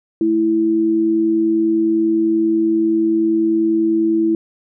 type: tone pair together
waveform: sine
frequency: 219.4 / 329.6 Hz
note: A3 / E4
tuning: -5 / 0 cents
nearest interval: perfect fifth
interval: 705 cents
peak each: -23 / -13 dBFS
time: 0.21-4.35 s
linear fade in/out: 2 ms
effects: none